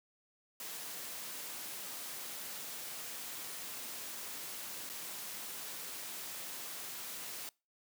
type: noise with dropouts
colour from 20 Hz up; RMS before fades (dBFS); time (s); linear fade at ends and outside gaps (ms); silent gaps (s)
white; -44; 0.6-7.49; 1; 4.892-4.898
effects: noise-tail reverb RT60 0.3 s tail -25 dB re dry + high-pass 150 Hz 12 dB/octave